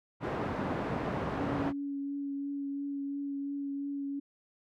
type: band-pass noise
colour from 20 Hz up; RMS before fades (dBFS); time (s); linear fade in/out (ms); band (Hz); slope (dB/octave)
pink; -34; 0.2-1.73; 50; 110 to 1200; 12
type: tone with vibrato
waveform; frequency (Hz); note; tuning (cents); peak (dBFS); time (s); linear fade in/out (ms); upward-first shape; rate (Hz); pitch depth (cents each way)
sine; 280.8; C#4; +22; -33; 1.39-4.2; 10; triangle; 2.9; 16
effects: none

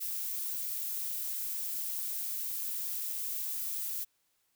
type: noise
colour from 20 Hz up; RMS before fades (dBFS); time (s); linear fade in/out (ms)
violet; -36; 0-4.05; 20
effects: white hiss -75 dBFS RMS until 4.55 s

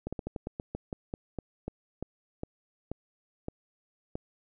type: slowing click train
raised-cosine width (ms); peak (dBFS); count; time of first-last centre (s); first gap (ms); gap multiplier
2; -21; 17; 0.07-4.155; 56; 1.18
effects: none

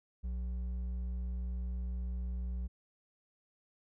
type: tone with hard clipping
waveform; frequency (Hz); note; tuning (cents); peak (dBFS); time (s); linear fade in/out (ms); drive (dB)
sine; 61; B1; -21; -36; 0.23-2.68; 20; 5
effects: none

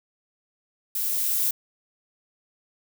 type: noise with level ramp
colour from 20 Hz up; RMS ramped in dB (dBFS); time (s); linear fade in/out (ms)
violet; -27 to -23; 0.95-1.51; 5
effects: none

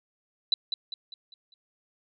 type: tone with echo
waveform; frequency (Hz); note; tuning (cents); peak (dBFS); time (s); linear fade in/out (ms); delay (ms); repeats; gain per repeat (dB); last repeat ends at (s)
sine; 3968; B7; +7; -19; 0.52-0.54; 2; 200; 5; -7; 1.54
effects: none

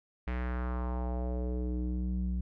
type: tone with low-pass filter sweep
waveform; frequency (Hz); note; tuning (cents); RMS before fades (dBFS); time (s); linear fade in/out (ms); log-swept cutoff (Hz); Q
square; 61.74; B1; 0; -33; 0.27-2.41; 5; 2200 to 150; 2.3
effects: none

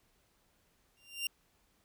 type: tone with exponential growth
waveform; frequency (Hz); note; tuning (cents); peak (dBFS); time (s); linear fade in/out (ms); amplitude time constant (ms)
sawtooth; 2783; F7; -7; -27; 0.97-1.27; 2; 64
effects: pink hiss -72 dBFS RMS until 1.84 s

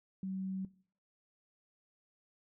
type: tone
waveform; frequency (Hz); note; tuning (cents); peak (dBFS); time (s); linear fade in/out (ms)
sine; 190; F#3; +46; -36; 0.23-0.65; 2
effects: noise-tail reverb RT60 0.5 s tail -19 dB re dry

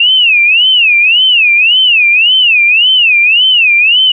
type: tone with vibrato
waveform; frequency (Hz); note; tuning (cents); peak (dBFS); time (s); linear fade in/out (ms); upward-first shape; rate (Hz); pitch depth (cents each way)
sine; 2700; E7; +41; -4; 0-4.12; 5; sine; 1.8; 230
effects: none

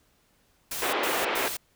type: noise bursts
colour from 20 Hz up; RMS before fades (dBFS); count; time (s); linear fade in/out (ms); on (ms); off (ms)
white; -33; 3; 0.71-1.57; 5; 220; 100
type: band-pass noise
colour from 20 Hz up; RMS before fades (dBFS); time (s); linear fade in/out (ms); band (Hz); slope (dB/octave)
pink; -28; 0.82-1.48; 0; 330 to 3300; 24
effects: pink hiss -66 dBFS RMS until 1.75 s

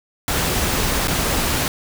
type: noise with dropouts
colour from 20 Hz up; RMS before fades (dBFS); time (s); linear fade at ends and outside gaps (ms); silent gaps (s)
pink; -20; 0.28-1.68; 1; 1.074-1.081
effects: none

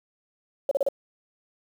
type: tone bursts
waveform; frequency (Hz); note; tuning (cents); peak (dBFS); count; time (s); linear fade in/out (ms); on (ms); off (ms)
sine; 555; C#5; +2; -19; 4; 0.69-0.887; 2; 23; 35
effects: 8-bit

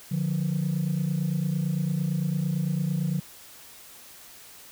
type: tone pair together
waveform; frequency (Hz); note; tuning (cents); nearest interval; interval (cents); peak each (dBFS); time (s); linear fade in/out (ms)
sine; 148.3 / 177.18; D3 / F3; +17 / +25; minor third; 308; -25; 0.11-3.2; 10
effects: tanh soft clip ceiling -20 dBFS + white hiss -48 dBFS RMS until 4.71 s

